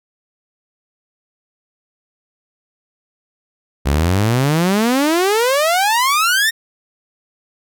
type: exponential sweep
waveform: sawtooth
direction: up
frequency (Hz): 65.41 to 1864.7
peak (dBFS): -9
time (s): 3.85-6.51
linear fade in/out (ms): 20
effects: none